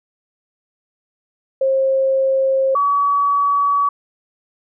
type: tone pair in turn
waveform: sine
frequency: 534 / 1136.7 Hz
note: C5 / C#6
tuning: +35 / +43 cents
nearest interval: octave + minor second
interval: 1308 cents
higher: second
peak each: -13 dBFS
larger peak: neither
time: 1.61-2.75 / 2.75-3.89 s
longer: neither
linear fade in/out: 5 ms
effects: none